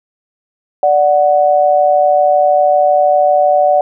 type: tone pair together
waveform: sine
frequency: 587.3 / 740 Hz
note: D5 / F#5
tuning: 0 / 0 cents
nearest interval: major third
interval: 400 cents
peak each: -10 dBFS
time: 0.83-3.81 s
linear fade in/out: 2 ms
effects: none